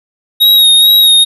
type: tone with vibrato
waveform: square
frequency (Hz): 3771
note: A#7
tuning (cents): +19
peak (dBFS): -4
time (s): 0.4-1.25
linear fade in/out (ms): 20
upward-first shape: sine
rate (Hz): 2.3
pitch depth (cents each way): 32
effects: none